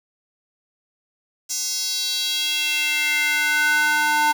square tone with high-pass filter sweep, 300 Hz, D4, 37 cents sharp, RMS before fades -21 dBFS, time 1.49-4.33 s, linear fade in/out 20 ms, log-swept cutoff 6100 to 1000 Hz, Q 3.3, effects 7-bit

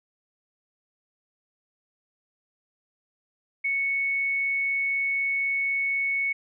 sine tone, 2214 Hz, C#7, 3 cents flat, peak -23 dBFS, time 3.64-6.33 s, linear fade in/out 10 ms, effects none

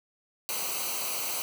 white noise with comb filter, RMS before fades -32 dBFS, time 0.49-1.42 s, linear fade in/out 0 ms, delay 0.57 ms, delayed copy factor -0.75, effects none

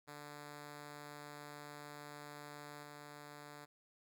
5% pulse tone with level steps, 146.83 Hz, D3, in tune, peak -38 / -40 dBFS, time 0.07-3.66 s, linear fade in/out 20 ms, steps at 2.83 s, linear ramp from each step 2 ms, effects none

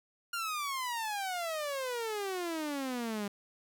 sawtooth exponential sweep, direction down, 1417 to 198.9 Hz, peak -30 dBFS, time 0.33-3.28 s, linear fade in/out 5 ms, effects none

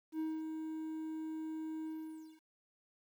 triangle tone with ADSR envelope, 316.1 Hz, D#4, 27 cents sharp, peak -32 dBFS, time 0.12-2.41 s, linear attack 73 ms, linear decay 220 ms, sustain -5 dB, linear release 550 ms, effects 11-bit

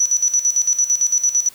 sine tone with tremolo, 5920 Hz, F#8, in tune, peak -12 dBFS, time 0-1.49 s, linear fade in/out 5 ms, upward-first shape square, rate 8.9 Hz, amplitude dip 75%, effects white hiss -45 dBFS RMS until 1.54 s

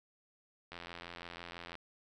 click train, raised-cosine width 0.3 ms, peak -29 dBFS, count 90, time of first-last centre 0.72-1.754 s, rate 86.1 Hz, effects none

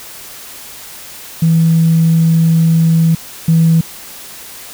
sine tone pair in turn, 163.6 / 163.6 Hz, E3 / E3, -13 / -13 cents, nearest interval unison, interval 0 cents, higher neither, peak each -6 / -5 dBFS, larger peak second, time 1.42-3.15 / 3.48-3.81 s, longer first, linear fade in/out 5 ms, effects tanh soft clip ceiling -2 dBFS + white hiss -32 dBFS RMS until 4.73 s

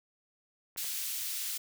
clicks, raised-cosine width 0.5 ms, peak -35 dBFS, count 2, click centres 0.762 / 0.844 s
white high-pass noise, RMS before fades -36 dBFS, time 0.77-1.58 s, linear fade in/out 10 ms, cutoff 2600 Hz, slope 12 dB/octave
effects none

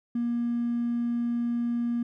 triangle tone with hard clipping, 237.3 Hz, A#3, 31 cents sharp, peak -25 dBFS, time 0.15-2.03 s, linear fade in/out 5 ms, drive 3 dB, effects none

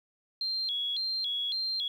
sine tone with vibrato, 3735 Hz, A#7, 3 cents sharp, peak -29 dBFS, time 0.41-1.88 s, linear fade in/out 2 ms, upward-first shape square, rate 1.8 Hz, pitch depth 190 cents each way, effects 10-bit

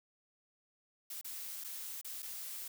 blue noise with dropouts, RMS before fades -44 dBFS, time 1.1-2.68 s, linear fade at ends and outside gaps 5 ms, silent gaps 1.213-1.245 / 1.64-1.644 / 2.014-2.046 / 2.223-2.227 s, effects none

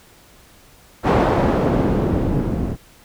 white noise with low-pass filter sweep, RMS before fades -18 dBFS, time 1.03-2.77 s, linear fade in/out 50 ms, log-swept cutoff 760 to 200 Hz, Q 0.77, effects pink hiss -49 dBFS RMS until 3.04 s

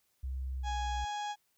sine tone with pitch glide, 65.41 to 62.49 Hz, C2 to B1, 0 to +21 cents, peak -34 dBFS, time 0.23-1.05 s, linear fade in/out 10 ms, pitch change -79 cents, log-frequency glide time 0.57-0.69 s
harmonic tone, 830.6 Hz, G#5, in tune, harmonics 1 / 2 / 3 / 4 / 5 / 6 / 7 / 8 / 9, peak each -35 / -46 / -52 / -46 / -57 / -57 / -57 / -54 / -60 dBFS, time 0.63-1.36 s, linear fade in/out 50 ms
effects white hiss -75 dBFS RMS until 1.57 s

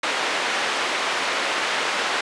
white band-pass noise, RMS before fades -24 dBFS, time 0.03-2.21 s, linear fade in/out 5 ms, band 400 to 2600 Hz, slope 12 dB/octave, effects resampled to 22050 Hz

